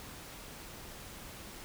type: silence
effects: pink hiss -48 dBFS RMS until 1.64 s